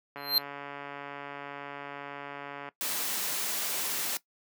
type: click train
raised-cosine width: 0.5 ms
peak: -25 dBFS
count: 360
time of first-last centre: 0.16-2.688 s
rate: 142 Hz
type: tone with exponential growth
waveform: square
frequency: 4156 Hz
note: C8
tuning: 12 cents flat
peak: -18 dBFS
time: 0.17-0.38 s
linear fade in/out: 1 ms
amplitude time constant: 45 ms
type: noise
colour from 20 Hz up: white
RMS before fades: -32 dBFS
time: 2.81-4.17 s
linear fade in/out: 0 ms
effects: noise-tail reverb RT60 0.1 s tail -18 dB re dry + high-pass 200 Hz 12 dB/octave